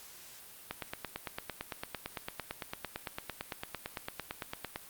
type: click train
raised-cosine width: 0.3 ms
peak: -20 dBFS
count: 37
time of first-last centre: 0.71-4.759 s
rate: 8.89 Hz
effects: white hiss -52 dBFS RMS until 4.89 s + Opus 48 kbps